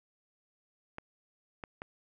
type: clicks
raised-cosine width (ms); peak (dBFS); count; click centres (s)
0.5; -25; 3; 0.984 / 1.638 / 1.819
effects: none